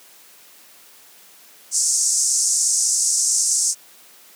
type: band-pass noise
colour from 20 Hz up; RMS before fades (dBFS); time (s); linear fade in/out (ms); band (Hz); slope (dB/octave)
white; -19; 1.71-3.75; 50; 5600 to 8800; 48
effects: white hiss -48 dBFS RMS until 4.35 s + high-pass 200 Hz 12 dB/octave